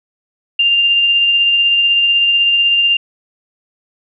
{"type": "tone with tremolo", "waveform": "sine", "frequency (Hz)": 2794, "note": "F7", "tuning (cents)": 0, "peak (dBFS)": -8, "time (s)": [0.59, 2.97], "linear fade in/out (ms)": 5, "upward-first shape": "sine", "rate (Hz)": 16, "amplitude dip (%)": 25, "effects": []}